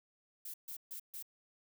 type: noise bursts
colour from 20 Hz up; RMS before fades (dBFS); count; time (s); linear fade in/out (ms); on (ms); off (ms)
violet; -45; 4; 0.45-1.226; 5; 89; 140
effects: none